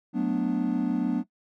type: chord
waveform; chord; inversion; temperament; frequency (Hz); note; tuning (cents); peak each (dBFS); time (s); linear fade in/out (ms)
triangle; B minor seventh; second; equal; 185 / 220 / 246.9 / 293.7; F#3 / A3 / B3 / D4; 0 / 0 / 0 / 0; -28 / -29 / -25 / -26; 0.13-1.24; 50
effects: noise-tail reverb RT60 0.1 s tail -17 dB re dry + tanh soft clip ceiling -12 dBFS